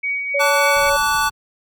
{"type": "tone with tremolo", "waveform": "sine", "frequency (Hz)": 2255, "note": "C#7", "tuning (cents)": 29, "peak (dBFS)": -18, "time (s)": [0.03, 0.9], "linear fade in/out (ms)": 10, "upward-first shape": "triangle", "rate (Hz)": 3.5, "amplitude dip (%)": 45}
{"type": "tone with vibrato", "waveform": "sine", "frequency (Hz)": 564, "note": "C#5", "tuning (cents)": 30, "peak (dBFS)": -18, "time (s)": [0.34, 0.97], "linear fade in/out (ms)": 10, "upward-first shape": "sine", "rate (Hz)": 12, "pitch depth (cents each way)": 10}
{"type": "chord", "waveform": "square", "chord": "D major", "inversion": "second", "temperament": "equal with one note detuned", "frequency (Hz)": [880, 1149.8, 1480], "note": ["A5", "D6", "F#6"], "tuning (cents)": [0, -37, 0], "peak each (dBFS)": -21, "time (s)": [0.39, 1.3], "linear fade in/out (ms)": 20}
{"type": "noise", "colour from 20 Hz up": "brown", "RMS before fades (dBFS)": -37, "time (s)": [0.75, 1.31], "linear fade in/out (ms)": 20}
{"effects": []}